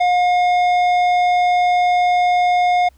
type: tone with tanh clipping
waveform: sine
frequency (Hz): 716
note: F5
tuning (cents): +43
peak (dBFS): -14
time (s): 0-2.89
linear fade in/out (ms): 10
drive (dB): 11
effects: added 65 Hz sine -48 dBFS peak until 2.97 s + pink hiss -59 dBFS RMS until 2.97 s

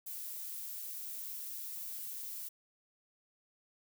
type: noise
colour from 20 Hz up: violet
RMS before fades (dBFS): -43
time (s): 0.06-2.49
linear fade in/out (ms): 10
effects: none

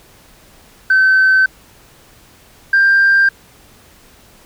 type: tone pair in turn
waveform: sine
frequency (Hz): 1535 / 1587.3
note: G6 / G6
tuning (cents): -37 / +21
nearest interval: minor second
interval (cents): 58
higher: second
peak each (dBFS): -6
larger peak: neither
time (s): 0.9-1.46 / 2.73-3.29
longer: neither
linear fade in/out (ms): 5
effects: tanh soft clip ceiling -5 dBFS + pink hiss -46 dBFS RMS until 4.45 s

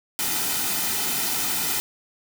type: noise with comb filter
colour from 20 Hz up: white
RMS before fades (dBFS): -25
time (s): 0.19-1.8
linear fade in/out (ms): 0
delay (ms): 1.8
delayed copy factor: -0.6
effects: none

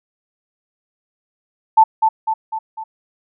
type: tone with echo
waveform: sine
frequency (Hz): 883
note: A5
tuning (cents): +6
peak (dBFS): -5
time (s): 1.77-1.84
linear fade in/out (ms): 10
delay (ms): 250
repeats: 4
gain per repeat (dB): -5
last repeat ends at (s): 2.84
effects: none

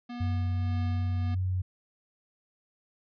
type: tone with tremolo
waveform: square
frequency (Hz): 241.7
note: B3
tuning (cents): -37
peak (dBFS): -36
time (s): 0.09-1.35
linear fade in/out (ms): 10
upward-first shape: sine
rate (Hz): 1.7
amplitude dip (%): 45
type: tone with vibrato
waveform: sine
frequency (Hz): 92.5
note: F#2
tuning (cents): 0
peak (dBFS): -26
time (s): 0.2-1.62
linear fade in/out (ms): 10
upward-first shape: triangle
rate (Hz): 2.7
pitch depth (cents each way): 9
effects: resampled to 11025 Hz

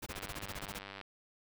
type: noise bursts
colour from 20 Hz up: pink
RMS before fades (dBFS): -42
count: 12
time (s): 0.02-0.79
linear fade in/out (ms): 10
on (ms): 44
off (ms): 22
type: click train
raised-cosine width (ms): 0.3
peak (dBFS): -29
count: 90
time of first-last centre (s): 0.11-1.013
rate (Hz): 98.6
effects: none

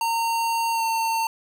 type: tone with pitch glide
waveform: square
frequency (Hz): 918 to 905.4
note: A#5 to A5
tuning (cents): -27 to +49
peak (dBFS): -22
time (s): 0.01-1.27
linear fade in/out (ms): 2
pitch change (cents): -24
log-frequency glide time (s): 0.72-0.84
effects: none

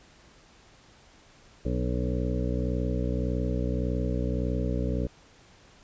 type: harmonic tone with a mistuned harmonic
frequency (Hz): 61.74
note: B1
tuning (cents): 0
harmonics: 1 / 2 / 3 / 4 / 5 / 7 / 8 / 9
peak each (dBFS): -29 / -32 / -34 / -35 / -36 / -37 / -38 / -39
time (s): 1.65-5.07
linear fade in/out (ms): 5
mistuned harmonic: 5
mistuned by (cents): -20
effects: pink hiss -56 dBFS RMS until 5.83 s + resampled to 16000 Hz

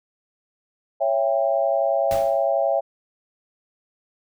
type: chord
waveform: sine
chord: C# diminished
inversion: none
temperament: just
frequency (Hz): 554.4 / 665.2 / 798.3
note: C#5 / E5 / G5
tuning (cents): 0 / +16 / +31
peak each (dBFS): -22 / -21 / -25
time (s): 1-2.81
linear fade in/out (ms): 20
type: noise with exponential decay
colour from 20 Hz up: pink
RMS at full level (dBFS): -30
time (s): 2.11-2.5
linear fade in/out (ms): 1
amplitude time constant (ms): 83
effects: none

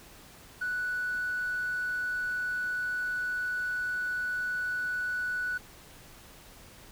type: tone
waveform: triangle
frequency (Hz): 1480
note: F#6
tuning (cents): 0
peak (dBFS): -26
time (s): 0.61-5.58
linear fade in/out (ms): 10
effects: tanh soft clip ceiling -26 dBFS + pink hiss -52 dBFS RMS until 6.91 s

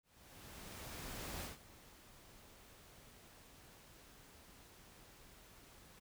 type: noise with ADSR envelope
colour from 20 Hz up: pink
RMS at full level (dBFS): -45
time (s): 0.03-6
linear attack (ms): 1400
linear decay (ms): 140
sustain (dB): -16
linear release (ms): 16
effects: none

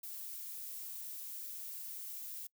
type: noise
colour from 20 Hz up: violet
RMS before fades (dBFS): -45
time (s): 0.03-2.47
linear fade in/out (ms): 5
effects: noise-tail reverb RT60 0.1 s tail -24 dB re dry

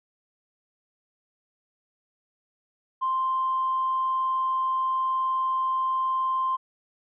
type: tone with tanh clipping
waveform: triangle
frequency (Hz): 1046.5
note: C6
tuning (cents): 0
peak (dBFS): -22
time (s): 3.01-6.57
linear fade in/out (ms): 20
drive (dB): 1
effects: resampled to 8000 Hz

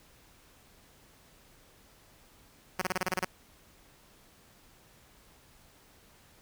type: tone bursts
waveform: 5% pulse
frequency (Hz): 184.8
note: F#3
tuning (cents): -2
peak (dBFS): -17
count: 9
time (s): 2.79-3.248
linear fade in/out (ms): 2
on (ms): 26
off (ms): 28
effects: pink hiss -60 dBFS RMS until 6.41 s

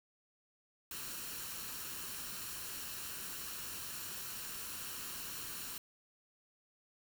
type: noise with comb filter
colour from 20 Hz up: white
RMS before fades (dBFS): -44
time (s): 0.91-5.78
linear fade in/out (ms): 2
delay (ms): 0.71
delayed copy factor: +0.5
effects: none

